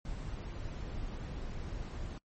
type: noise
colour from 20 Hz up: brown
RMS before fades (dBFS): -40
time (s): 0.05-2.18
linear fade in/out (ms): 2
effects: noise-tail reverb RT60 0.1 s tail -25 dB re dry + MP3 32 kbps